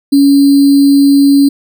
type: tone with sample-and-hold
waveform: sine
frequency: 280 Hz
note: C#4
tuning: 18 cents sharp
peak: -3 dBFS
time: 0.12-1.49 s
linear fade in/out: 10 ms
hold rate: 4410 Hz
effects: none